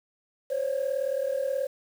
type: tone pair together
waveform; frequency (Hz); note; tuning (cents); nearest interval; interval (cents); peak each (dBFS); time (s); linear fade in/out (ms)
sine; 523.3 / 561.9; C5 / C#5; 0 / +23; minor second; 123; -27; 0.5-1.67; 10
effects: tanh soft clip ceiling -21 dBFS + 8-bit